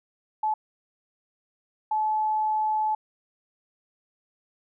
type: tone bursts at uneven times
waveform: sine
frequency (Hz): 862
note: A5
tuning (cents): -36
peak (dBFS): -22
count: 2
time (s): 0.43-0.54 / 1.91-2.95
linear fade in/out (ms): 5
effects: none